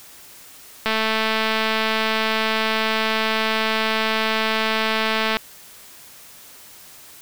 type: click train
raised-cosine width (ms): 0.3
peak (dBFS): -5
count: 993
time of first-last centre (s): 0.86-5.369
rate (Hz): 220
effects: white hiss -44 dBFS RMS until 7.21 s